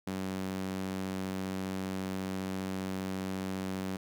sawtooth tone with high-pass filter, 94.8 Hz, F#2, 43 cents sharp, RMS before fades -36 dBFS, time 0.07-3.97 s, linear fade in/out 5 ms, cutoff 190 Hz, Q 1.7, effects none

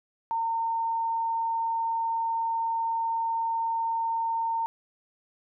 sine tone, 912 Hz, A#5, 38 cents flat, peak -25 dBFS, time 0.31-4.66 s, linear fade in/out 0 ms, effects none

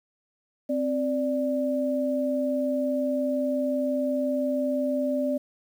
sine tone pair together, 261.6 / 587.3 Hz, C4 / D5, 0 / 0 cents, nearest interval octave + major second, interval 1400 cents, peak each -26 dBFS, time 0.69-5.38 s, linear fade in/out 10 ms, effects 9-bit

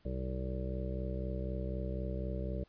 harmonic tone, 64 Hz, C2, 38 cents flat, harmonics 1 / 2 / 3 / 5 / 6 / 7 / 8 / 9, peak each -37 / -42 / -42 / -47 / -49 / -46 / -54 / -45 dBFS, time 0.05-2.64 s, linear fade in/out 5 ms, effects pink hiss -69 dBFS RMS until 2.68 s + resampled to 11025 Hz

